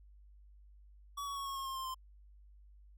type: tone with pitch steps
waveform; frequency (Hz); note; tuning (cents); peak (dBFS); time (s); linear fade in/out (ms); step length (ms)
square; 1135 / 1121.3 / 1107.8 / 1094.4 / 1081.2 / 1068.2 / 1055.3 / 1042.6; C#6 / C#6 / C#6 / C#6 / C#6 / C6 / C6 / C6; +41 / +20 / -1 / -23 / -44 / +36 / +14 / -6; -39; 1.17-1.946; 10; 97
effects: added 50 Hz sine -56 dBFS peak until 2.97 s